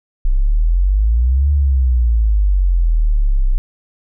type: exponential two-way sweep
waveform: sine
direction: up then down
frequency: 30.87 to 73.1 to 30.87 Hz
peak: -10 dBFS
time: 0.25-3.58 s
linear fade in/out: 0 ms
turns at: 1.51 s
effects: none